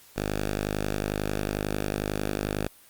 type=tone; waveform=5% pulse; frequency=51.1 Hz; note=G#1; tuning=27 cents flat; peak=-16 dBFS; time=0.16-2.68 s; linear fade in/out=5 ms; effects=white hiss -54 dBFS RMS until 2.89 s + Opus 48 kbps